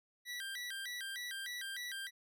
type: tone with vibrato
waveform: 25% pulse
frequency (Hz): 1760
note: A6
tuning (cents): 0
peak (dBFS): -37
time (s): 0.25-2.11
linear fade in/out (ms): 50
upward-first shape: square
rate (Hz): 3.3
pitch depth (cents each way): 180
effects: none